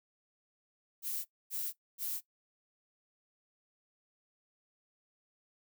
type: noise bursts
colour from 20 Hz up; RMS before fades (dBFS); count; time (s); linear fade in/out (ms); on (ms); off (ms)
violet; -37; 3; 1.02-2.21; 50; 230; 250
effects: noise-tail reverb RT60 0.1 s tail -17 dB re dry